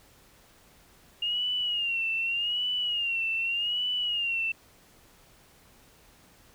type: tone with vibrato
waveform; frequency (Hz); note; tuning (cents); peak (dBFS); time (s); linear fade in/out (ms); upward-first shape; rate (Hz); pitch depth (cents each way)
sine; 2821; F7; +17; -26; 1.22-4.52; 5; sine; 0.84; 94
effects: pink hiss -58 dBFS RMS until 6.54 s